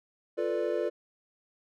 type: chord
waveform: triangle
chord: B half-diminished seventh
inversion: second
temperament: equal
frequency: 349.2 / 440 / 493.9 / 587.3 Hz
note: F4 / A4 / B4 / D5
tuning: 0 / 0 / 0 / 0 cents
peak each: -31 dBFS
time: 0.37-0.9 s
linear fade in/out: 20 ms
effects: none